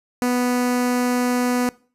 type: tone with notch filter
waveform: sawtooth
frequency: 246.9 Hz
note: B3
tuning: in tune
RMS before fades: -20 dBFS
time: 0.22-1.69 s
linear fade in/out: 0 ms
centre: 3400 Hz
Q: 1.9
effects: noise-tail reverb RT60 0.4 s tail -22 dB re dry + resampled to 32000 Hz